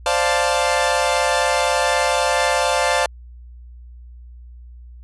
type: chord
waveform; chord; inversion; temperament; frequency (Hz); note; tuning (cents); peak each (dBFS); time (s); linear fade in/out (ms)
sawtooth; D minor seventh; third; equal; 523.3 / 587.3 / 698.5 / 880; C5 / D5 / F5 / A5; 0 / 0 / 0 / 0; -18; 0.06-3.06; 2
effects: added 60 Hz sine -37 dBFS peak until 5.03 s + resampled to 24000 Hz